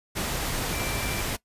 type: tone in noise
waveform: sine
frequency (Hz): 2349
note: D7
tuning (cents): 0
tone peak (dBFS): -37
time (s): 0.71-1.22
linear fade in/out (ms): 20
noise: pink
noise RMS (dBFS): -29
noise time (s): 0.15-1.37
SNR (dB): -11
effects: noise-tail reverb RT60 0.1 s tail -20 dB re dry + resampled to 32000 Hz